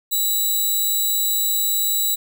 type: tone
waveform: 5% pulse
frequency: 3913 Hz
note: B7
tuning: 17 cents flat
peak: -10 dBFS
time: 0.11-2.16 s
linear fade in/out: 20 ms
effects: none